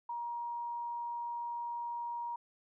sine tone, 947 Hz, A#5, 27 cents sharp, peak -36 dBFS, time 0.09-2.36 s, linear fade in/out 5 ms, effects none

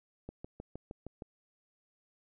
click train, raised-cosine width 2 ms, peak -29 dBFS, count 7, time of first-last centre 0.29-1.222 s, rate 6.44 Hz, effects none

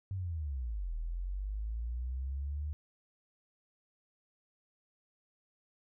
sine linear two-way sweep, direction down then up, 99 to 38.89 to 76 Hz, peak -34 dBFS, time 0.11-2.73 s, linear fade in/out 0 ms, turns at 0.94 s, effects none

